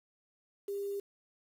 sine tone with quantisation, 400.8 Hz, G4, 38 cents sharp, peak -34 dBFS, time 0.68-1 s, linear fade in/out 5 ms, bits 9, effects none

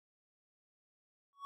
triangle tone with exponential growth, 1118 Hz, C#6, 14 cents sharp, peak -37 dBFS, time 1.33-1.45 s, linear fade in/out 0 ms, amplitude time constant 26 ms, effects none

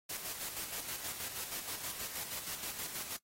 white noise with tremolo, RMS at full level -40 dBFS, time 0.09-3.17 s, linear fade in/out 10 ms, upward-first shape square, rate 6.3 Hz, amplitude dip 45%, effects noise-tail reverb RT60 0.1 s tail -20 dB re dry + AAC 48 kbps

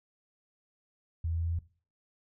sine tone with pitch steps, 82.41 / 82.89 / 83.37 / 83.85 / 84.34 Hz, E2 / E2 / E2 / E2 / E2, 0 / +10 / +20 / +30 / +40 cents, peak -29 dBFS, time 1.24-1.59 s, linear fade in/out 5 ms, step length 70 ms, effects noise-tail reverb RT60 0.4 s tail -18 dB re dry

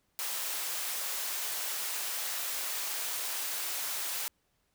white high-pass noise, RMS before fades -35 dBFS, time 0.19-4.28 s, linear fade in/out 0 ms, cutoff 560 Hz, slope 12 dB/octave, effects pink hiss -75 dBFS RMS until 4.74 s

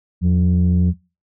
sine tone pair together, 84.2 / 178.41 Hz, E2 / F3, +37 / +37 cents, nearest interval octave + minor second, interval 1300 cents, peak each -13 dBFS, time 0.21-0.94 s, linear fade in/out 50 ms, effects noise-tail reverb RT60 0.3 s tail -23 dB re dry + tanh soft clip ceiling -9 dBFS

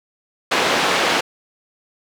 pink band-pass noise, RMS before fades -18 dBFS, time 0.51-1.21 s, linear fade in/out 10 ms, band 400 to 4200 Hz, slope 12 dB/octave, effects none

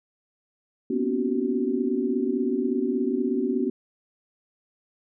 sine tone cluster, 238.6 / 255.1 / 283.6 / 347.5 / 378.2 Hz, A#3 / C4 / C#4 / F4 / F#4, +41 / -44 / +40 / -9 / +38 cents, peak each -29 / -27 / -29 / -36 / -27 dBFS, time 0.9-3.7 s, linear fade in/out 5 ms, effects none

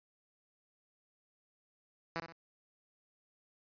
5% pulse tone with echo, 166 Hz, E3, 12 cents sharp, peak -24 dBFS, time 2.16-2.2 s, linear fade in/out 0 ms, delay 62 ms, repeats 2, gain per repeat -8 dB, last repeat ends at 2.324 s, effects resampled to 11025 Hz

